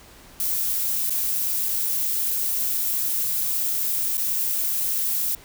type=noise with dropouts; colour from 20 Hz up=violet; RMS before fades=-24 dBFS; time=0.4-5.35 s; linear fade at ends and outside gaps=1 ms; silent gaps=1.097-1.105 / 1.687-1.69 / 4.171-4.178 s; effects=pink hiss -48 dBFS RMS until 5.44 s